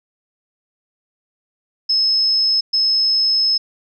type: tone bursts at uneven times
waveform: sine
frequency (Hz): 5190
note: E8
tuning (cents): -28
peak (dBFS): -13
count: 2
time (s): 1.89-2.61 / 2.73-3.58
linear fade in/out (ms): 10
effects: none